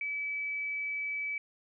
sine tone, 2296 Hz, D7, 40 cents flat, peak -32 dBFS, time 0.01-1.38 s, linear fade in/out 2 ms, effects none

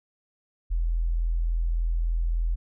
sine tone, 41.74 Hz, E1, 22 cents sharp, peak -22 dBFS, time 0.7-2.56 s, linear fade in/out 20 ms, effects none

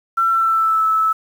sine tone with pitch glide, 1348 to 1306.6 Hz, E6 to E6, +38 to -16 cents, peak -13 dBFS, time 0.17-1.13 s, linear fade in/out 10 ms, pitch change -54 cents, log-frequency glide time 0.3-0.85 s, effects 7-bit

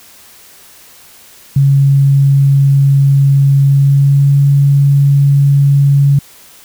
sine tone with pitch glide, 138.59 to 140.52 Hz, C#3 to C#3, 0 to +24 cents, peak -5 dBFS, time 1.56-6.19 s, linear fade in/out 5 ms, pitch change +24 cents, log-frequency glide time 3.65-4.37 s, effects white hiss -40 dBFS RMS until 6.64 s

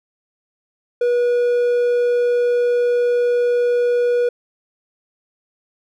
triangle tone, 484.4 Hz, B4, 34 cents flat, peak -12 dBFS, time 1.01-4.29 s, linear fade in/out 5 ms, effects none

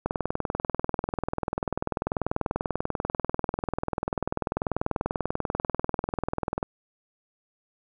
click train, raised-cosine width 1 ms, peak -12 dBFS, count 135, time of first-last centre 0.06-6.629 s, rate 20.4 Hz, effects none

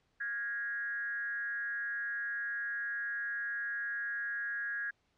sine tone with frequency modulation, 1650 Hz, G#6, 12 cents flat, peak -34 dBFS, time 0.2-4.91 s, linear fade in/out 10 ms, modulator 231 Hz, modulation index 0.53, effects pink hiss -75 dBFS RMS until 5.17 s + low-pass 5000 Hz 12 dB/octave

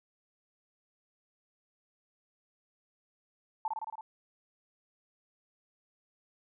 sine tone with echo, 880 Hz, A5, in tune, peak -29 dBFS, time 3.65-3.68 s, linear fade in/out 2 ms, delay 55 ms, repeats 6, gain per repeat -2 dB, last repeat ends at 4.01 s, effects none

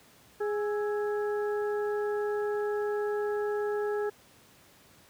harmonic tone with a mistuned harmonic, 416.1 Hz, G#4, 3 cents sharp, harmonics 1 / 2 / 3 / 4, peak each -28 / -39 / -43 / -42 dBFS, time 0.4-4.1 s, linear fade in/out 10 ms, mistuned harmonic 3, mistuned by +95 cents, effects pink hiss -58 dBFS RMS until 5.09 s + high-pass 80 Hz 12 dB/octave

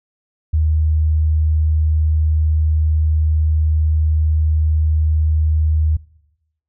sine tone, 77.78 Hz, D#2, in tune, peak -12 dBFS, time 0.53-5.97 s, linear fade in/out 10 ms, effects noise-tail reverb RT60 0.9 s tail -22 dB re dry

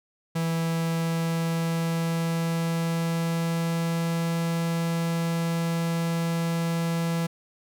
45% pulse tone with pitch glide, 164.81 to 166.82 Hz, E3 to E3, 0 to +21 cents, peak -24 dBFS, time 0.35-7.27 s, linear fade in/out 10 ms, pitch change +21 cents, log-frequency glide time 0.58-4.34 s, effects none

